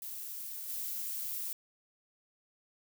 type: noise with level steps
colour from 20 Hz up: violet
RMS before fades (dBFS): -42 / -38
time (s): 0.02-1.53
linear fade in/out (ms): 2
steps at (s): 0.68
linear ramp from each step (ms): 20
effects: none